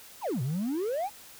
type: exponential two-way sweep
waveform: triangle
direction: down then up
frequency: 1129 to 119 to 871 Hz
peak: -25 dBFS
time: 0.21-1.1 s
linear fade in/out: 50 ms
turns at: 0.42 s
effects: tanh soft clip ceiling -22 dBFS + white hiss -50 dBFS RMS until 1.39 s